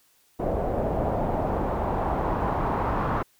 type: noise with low-pass filter sweep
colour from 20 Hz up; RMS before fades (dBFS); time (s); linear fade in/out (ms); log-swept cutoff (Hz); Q
pink; -26; 0.39-3.23; 10; 610 to 1100; 2.2
effects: white hiss -63 dBFS RMS until 3.39 s